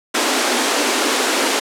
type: high-pass noise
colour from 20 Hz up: pink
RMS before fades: -17 dBFS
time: 0.14-1.6 s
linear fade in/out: 10 ms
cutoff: 240 Hz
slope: 96 dB/octave
effects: low-pass 9000 Hz 12 dB/octave